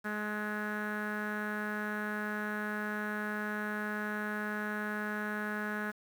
sawtooth tone with low-pass filter, 210.6 Hz, G#3, 24 cents sharp, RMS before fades -36 dBFS, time 0.04-5.92 s, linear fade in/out 20 ms, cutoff 1600 Hz, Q 8.3, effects 9-bit

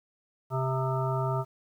harmonic tone with a mistuned harmonic, 131.2 Hz, C3, 5 cents sharp, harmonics 1 / 3 / 5 / 7 / 9 / 10, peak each -28 / -35 / -34 / -35 / -38 / -38 dBFS, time 0.5-1.45 s, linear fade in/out 50 ms, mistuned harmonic 9, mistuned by +38 cents, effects 10-bit

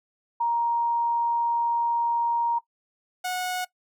sine / sawtooth tone pair in turn, 938 / 731.4 Hz, A#5 / F#5, +11 / -20 cents, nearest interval major third, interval 431 cents, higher first, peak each -21 / -23 dBFS, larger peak first, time 0.4-2.59 / 3.24-3.65 s, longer first, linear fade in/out 10 ms, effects noise-tail reverb RT60 0.1 s tail -19 dB re dry

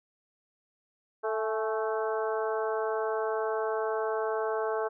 harmonic tone with a mistuned harmonic, 220 Hz, A3, in tune, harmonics 2 / 3 / 4 / 5 / 6 / 7, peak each -30 / -34 / -36 / -38 / -40 / -41 dBFS, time 1.23-4.89 s, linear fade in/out 20 ms, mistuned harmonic 4, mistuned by -44 cents, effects none

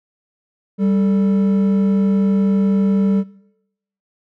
triangle tone pair together, 196 / 440 Hz, G3 / A4, 0 / 0 cents, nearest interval octave + major second, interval 1400 cents, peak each -11 / -22 dBFS, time 0.78-3.24 s, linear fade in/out 50 ms, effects noise-tail reverb RT60 0.8 s tail -21 dB re dry + tanh soft clip ceiling -5 dBFS

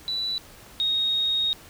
sine tone pair in turn, 3959 / 3741 Hz, B7 / A#7, +3 / +5 cents, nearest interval minor second, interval 98 cents, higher first, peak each -25 / -21 dBFS, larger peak second, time 0.08-0.38 / 0.8-1.53 s, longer second, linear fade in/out 0 ms, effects pink hiss -48 dBFS RMS until 1.69 s

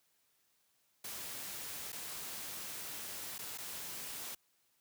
white noise with dropouts, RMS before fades -44 dBFS, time 1.04-4.35 s, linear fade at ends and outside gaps 5 ms, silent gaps 1.921-1.927 / 3.382-3.389 / 3.577-3.583 s, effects white hiss -75 dBFS RMS until 4.8 s + high-pass 60 Hz 12 dB/octave

